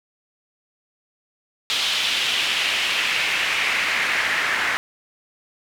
pink noise with band-pass filter sweep, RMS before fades -22 dBFS, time 1.7-4.77 s, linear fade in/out 0 ms, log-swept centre 3400 to 1800 Hz, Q 2.4, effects none

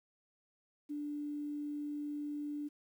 sine tone with quantisation, 293.7 Hz, D4, in tune, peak -37 dBFS, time 0.89-2.69 s, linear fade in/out 20 ms, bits 11, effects none

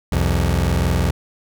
25% pulse tone pair together, 64.3 / 85.83 Hz, C2 / F2, -30 / -30 cents, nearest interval perfect fourth, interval 500 cents, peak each -15 dBFS, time 0.12-1.11 s, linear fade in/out 5 ms, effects none

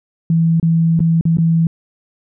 sine tone with dropouts, 164.7 Hz, E3, 1 cent flat, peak -10 dBFS, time 0.3-1.67 s, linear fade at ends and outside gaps 2 ms, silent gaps 0.599-0.628 / 0.993-1.003 / 1.211-1.253 / 1.371-1.384 s, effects none

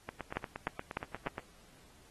two click trains, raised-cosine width 0.5 ms, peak -24 / -18 dBFS, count 12 / 4, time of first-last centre 0.09-1.381 / 0.37-1.271 s, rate 8.52 / 3.33 Hz, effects pink hiss -62 dBFS RMS until 2.1 s + AAC 32 kbps

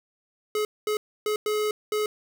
square tone bursts at uneven times, 424.5 Hz, G#4, 38 cents sharp, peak -24 dBFS, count 5, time 0.55-0.65 / 0.87-0.97 / 1.26-1.36 / 1.46-1.71 / 1.92-2.06 s, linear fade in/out 2 ms, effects none

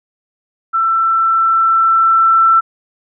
sine tone with level ramp, 1337 Hz, E6, 24 cents sharp, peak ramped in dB -11 to -6 dBFS, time 0.73-2.61 s, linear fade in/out 20 ms, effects none

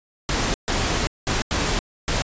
pink noise bursts at uneven times, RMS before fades -22 dBFS, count 5, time 0.29-0.54 / 0.68-1.07 / 1.27-1.42 / 1.51-1.79 / 2.08-2.22 s, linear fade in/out 0 ms, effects resampled to 16000 Hz

